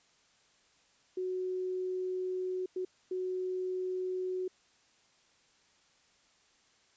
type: tone bursts at uneven times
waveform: sine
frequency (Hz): 369.3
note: F#4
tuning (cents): -3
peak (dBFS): -32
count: 3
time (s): 1.17-2.66 / 2.76-2.85 / 3.11-4.48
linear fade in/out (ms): 5
effects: white hiss -67 dBFS RMS until 6.96 s + resampled to 16000 Hz